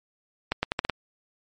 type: accelerating click train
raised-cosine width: 0.3 ms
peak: -8 dBFS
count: 6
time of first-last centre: 0.52-0.897 s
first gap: 110 ms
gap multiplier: 0.81
effects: MP3 48 kbps